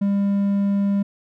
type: tone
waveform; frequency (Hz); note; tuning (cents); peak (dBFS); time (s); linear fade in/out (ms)
triangle; 200; G3; +35; -15; 0.01-1.03; 10
effects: none